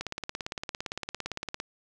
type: click train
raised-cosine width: 0.2 ms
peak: -16 dBFS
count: 29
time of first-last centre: 0.01-1.601 s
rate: 17.6 Hz
effects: none